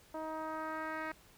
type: tone with low-pass filter sweep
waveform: 10% pulse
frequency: 315 Hz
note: D#4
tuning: 21 cents sharp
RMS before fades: -40 dBFS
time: 0.14-1.12 s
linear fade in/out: 5 ms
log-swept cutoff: 810 to 2200 Hz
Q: 1.6
effects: pink hiss -62 dBFS RMS until 1.37 s